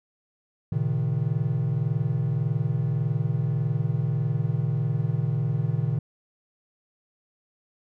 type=tone cluster; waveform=triangle; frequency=114.6 / 134.7 / 156.4 Hz; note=A#2 / C#3 / D#3; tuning=-29 / -49 / +9 cents; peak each=-25 dBFS; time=0.72-5.99 s; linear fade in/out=5 ms; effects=none